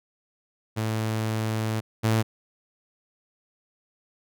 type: tone pair in turn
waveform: sawtooth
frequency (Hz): 110 / 111.09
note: A2 / A2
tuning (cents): 0 / +17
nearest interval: unison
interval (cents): 17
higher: second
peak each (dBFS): -21 / -16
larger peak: second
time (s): 0.76-1.81 / 2.03-2.23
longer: first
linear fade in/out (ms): 20
effects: none